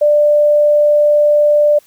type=tone; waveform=sine; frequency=592 Hz; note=D5; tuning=14 cents sharp; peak=-7 dBFS; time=0.01-1.79 s; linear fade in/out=10 ms; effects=white hiss -50 dBFS RMS until 1.86 s